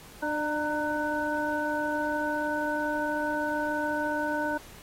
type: harmonic tone with a mistuned harmonic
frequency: 299.1 Hz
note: D4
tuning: 32 cents sharp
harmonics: 1 / 2 / 3 / 5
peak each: -32 / -32 / -32 / -32 dBFS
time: 0.22-4.58 s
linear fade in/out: 10 ms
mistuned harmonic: 3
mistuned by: +47 cents
effects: pink hiss -50 dBFS RMS until 4.82 s + AAC 48 kbps